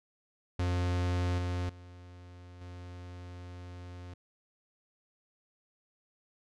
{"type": "tone with level steps", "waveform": "45% pulse", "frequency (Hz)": 89, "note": "F2", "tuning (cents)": 33, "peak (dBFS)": [-28, -31, -48, -43], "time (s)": [0.59, 4.14], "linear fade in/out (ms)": 5, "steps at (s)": [1.38, 1.69, 2.61], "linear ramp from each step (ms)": 5, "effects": ["low-pass 6000 Hz 12 dB/octave"]}